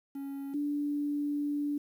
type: tone pair in turn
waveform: triangle / sine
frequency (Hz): 277.2 / 290.8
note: C#4 / D4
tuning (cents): 0 / -17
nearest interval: minor second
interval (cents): 83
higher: second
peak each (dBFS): -34 / -29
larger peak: second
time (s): 0.15-0.54 / 0.54-1.78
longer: second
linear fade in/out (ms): 5
effects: 10-bit